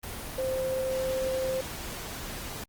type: tone in noise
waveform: sine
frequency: 523 Hz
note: C5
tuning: 1 cent flat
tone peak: -27 dBFS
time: 0.38-1.61 s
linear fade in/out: 5 ms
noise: pink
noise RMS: -38 dBFS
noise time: 0.03-2.64 s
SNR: +8 dB
effects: Opus 24 kbps